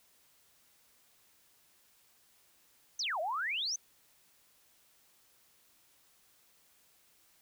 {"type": "exponential two-way sweep", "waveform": "sine", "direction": "down then up", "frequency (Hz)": [6420, 602, 6420], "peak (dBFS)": -32, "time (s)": [2.99, 3.76], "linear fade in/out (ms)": 5, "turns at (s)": 3.2, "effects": ["white hiss -67 dBFS RMS until 7.41 s"]}